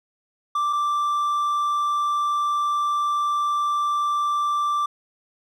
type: tone pair in turn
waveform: triangle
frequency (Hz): 1174.7 / 1174.7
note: D6 / D6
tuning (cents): 0 / 0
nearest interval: unison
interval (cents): 0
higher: neither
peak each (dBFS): -18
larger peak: neither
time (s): 0.55-0.73 / 0.73-4.86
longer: second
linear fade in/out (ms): 5
effects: none